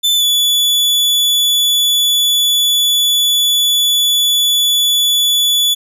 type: tone with pitch glide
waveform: 40% pulse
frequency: 3520 to 3440 Hz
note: A7 to A7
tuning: 0 to -40 cents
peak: -9 dBFS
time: 0.03-5.75 s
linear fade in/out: 20 ms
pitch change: -40 cents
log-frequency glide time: 0.16-0.24 s
effects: none